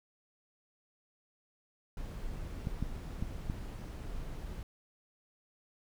brown noise, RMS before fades -41 dBFS, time 1.97-4.63 s, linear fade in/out 2 ms
clicks, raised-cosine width 5 ms, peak -22 dBFS, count 4, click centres 2.671 / 2.826 / 3.225 / 3.499 s
effects none

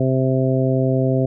harmonic tone, 131.1 Hz, C3, 4 cents sharp, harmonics 1 / 2 / 3 / 4 / 5, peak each -18 / -21 / -23 / -24 / -25 dBFS, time 0-1.26 s, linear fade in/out 5 ms, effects none

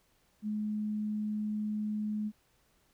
sine tone, 211.9 Hz, G#3, 35 cents sharp, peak -31 dBFS, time 0.42-2.32 s, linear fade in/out 50 ms, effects pink hiss -70 dBFS RMS until 2.93 s

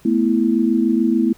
sine chord, A suspended second, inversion none, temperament equal, 220 / 246.9 / 329.6 Hz, A3 / B3 / E4, 0 / 0 / 0 cents, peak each -18 dBFS, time 0.05-1.33 s, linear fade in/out 5 ms, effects pink hiss -51 dBFS RMS until 1.37 s

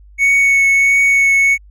triangle tone with vibrato, 2217 Hz, C#7, in tune, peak -7 dBFS, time 0.18-1.58 s, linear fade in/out 50 ms, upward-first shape triangle, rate 1.5 Hz, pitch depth 12 cents each way, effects added 50 Hz sine -39 dBFS peak until 1.7 s

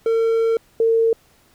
triangle / sine tone pair in turn, 454 / 454 Hz, A#4 / A#4, -46 / -46 cents, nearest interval unison, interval 0 cents, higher neither, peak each -13 / -13 dBFS, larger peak neither, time 0.06-0.57 / 0.8-1.13 s, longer first, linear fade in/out 2 ms, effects pink hiss -56 dBFS RMS until 1.54 s

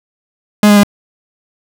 45% pulse tone with pitch steps, 209 / 206.2 / 203.5 Hz, G#3 / G#3 / G#3, +11 / -12 / -35 cents, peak -4 dBFS, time 0.63-0.834 s, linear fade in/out 2 ms, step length 68 ms, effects none

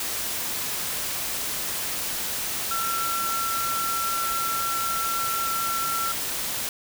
sine tone in noise, 1351 Hz, E6, 42 cents sharp, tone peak -26 dBFS, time 2.71-6.12 s, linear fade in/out 2 ms, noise white, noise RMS -29 dBFS, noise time 0-6.69 s, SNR 0 dB, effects none

